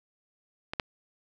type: clicks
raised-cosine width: 0.3 ms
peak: -17 / -11 dBFS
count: 2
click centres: 0.735 / 0.798 s
effects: none